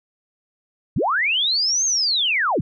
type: linear two-way sweep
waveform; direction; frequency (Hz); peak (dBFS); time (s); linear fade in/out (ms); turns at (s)
sine; up then down; 73.42 to 6530 to 73.42; -17; 0.96-2.61; 5; 1.85
effects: none